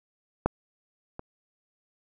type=clicks; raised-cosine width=1 ms; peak=-8 / -23 dBFS; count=2; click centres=0.46 / 1.194 s; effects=none